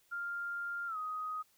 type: tone with pitch glide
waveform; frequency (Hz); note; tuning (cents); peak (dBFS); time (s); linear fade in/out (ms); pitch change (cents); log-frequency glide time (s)
sine; 1398 to 1252.7; F6 to D#6; +1 to +11; -36; 0.11-1.43; 20; -190; 0.87-0.97
effects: white hiss -70 dBFS RMS until 1.57 s